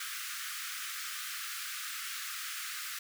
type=high-pass noise; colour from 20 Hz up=pink; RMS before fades=-40 dBFS; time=0-2.99 s; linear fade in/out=5 ms; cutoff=1200 Hz; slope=96 dB/octave; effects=none